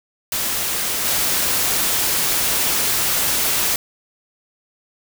white noise with level steps, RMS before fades -22 / -19 dBFS, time 0.32-3.76 s, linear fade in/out 2 ms, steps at 1.04 s, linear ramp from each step 20 ms, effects none

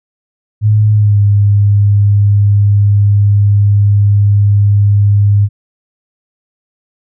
sine tone with pitch glide, 106.4 to 101.95 Hz, G#2 to G#2, +42 to -32 cents, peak -5 dBFS, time 0.61-5.49 s, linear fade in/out 50 ms, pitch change -74 cents, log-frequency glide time 0.92-1.19 s, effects none

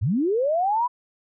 sine linear sweep, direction up, 80.9 to 1007 Hz, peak -19 dBFS, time 0.01-0.88 s, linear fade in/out 20 ms, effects none

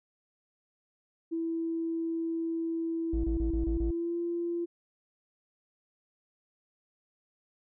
sine tone with pitch glide, 329.6 to 342.6 Hz, E4 to F4, 0 to -33 cents, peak -29 dBFS, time 1.31-4.66 s, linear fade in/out 20 ms, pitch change +67 cents, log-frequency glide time 3.65-4.18 s
triangle tone bursts, 55.7 Hz, A1, 22 cents sharp, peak -25 dBFS, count 6, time 3.13-3.91 s, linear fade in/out 5 ms, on 110 ms, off 24 ms
effects tanh soft clip ceiling -20 dBFS

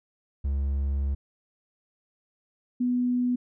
triangle / sine tone pair in turn, 69.3 / 247 Hz, C#2 / B3, 0 / 0 cents, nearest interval octave + minor seventh, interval 2200 cents, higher second, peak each -22 dBFS, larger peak neither, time 0.44-1.15 / 2.8-3.36 s, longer first, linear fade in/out 10 ms, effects none

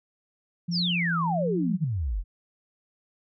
sine tone with vibrato, 171.4 Hz, F3, 32 cents flat, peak -26 dBFS, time 0.68-1.85 s, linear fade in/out 10 ms, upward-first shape triangle, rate 1.4 Hz, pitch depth 57 cents each way
sine exponential sweep, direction down, 5780 to 39.07 Hz, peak -25 dBFS, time 0.71-2.24 s, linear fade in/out 50 ms
effects none

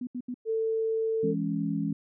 sine tone bursts, 247.7 Hz, B3, 5 cents sharp, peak -31 dBFS, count 3, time 0.01-0.343 s, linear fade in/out 5 ms, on 61 ms, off 75 ms
sine tone, 445.8 Hz, A4, 23 cents sharp, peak -25 dBFS, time 0.45-1.35 s, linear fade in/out 50 ms
sine chord, C# minor, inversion first, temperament just, 166.31 / 207.9 / 277.2 Hz, E3 / G#3 / C#4, +16 / +2 / 0 cents, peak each -31 dBFS, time 1.23-1.93 s, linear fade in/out 5 ms
effects none

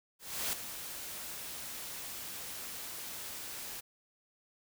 white noise with ADSR envelope, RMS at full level -33 dBFS, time 0.19-3.81 s, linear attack 340 ms, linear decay 4 ms, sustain -10 dB, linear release 16 ms, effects none

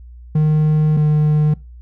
triangle tone pair in turn, 153.5 / 151.39 Hz, D#3 / D#3, -23 / -47 cents, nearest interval unison, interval 24 cents, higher first, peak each -9 dBFS, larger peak neither, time 0.35-0.97 / 0.97-1.54 s, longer first, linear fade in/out 5 ms, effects noise-tail reverb RT60 0.3 s tail -23 dB re dry + added 60 Hz sine -35 dBFS peak until 1.81 s

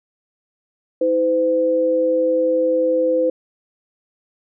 sine tone pair together, 321.3 / 510 Hz, E4 / C5, -44 / -44 cents, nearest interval minor sixth, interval 800 cents, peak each -22 / -15 dBFS, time 1.01-3.3 s, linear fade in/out 5 ms, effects none

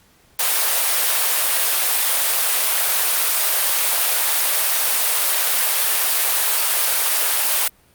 white high-pass noise, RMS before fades -18 dBFS, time 0.39-7.68 s, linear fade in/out 5 ms, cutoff 510 Hz, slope 24 dB/octave, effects pink hiss -55 dBFS RMS until 7.94 s + Opus 48 kbps

